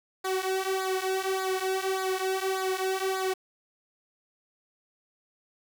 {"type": "tone with flanger", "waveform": "sawtooth", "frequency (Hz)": 379.1, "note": "F#4", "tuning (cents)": 42, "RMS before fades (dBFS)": -29, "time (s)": [0.24, 3.34], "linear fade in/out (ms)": 10, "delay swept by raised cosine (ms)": [0.34, 3.64], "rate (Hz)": 1.7, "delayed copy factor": -0.85, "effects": ["8-bit"]}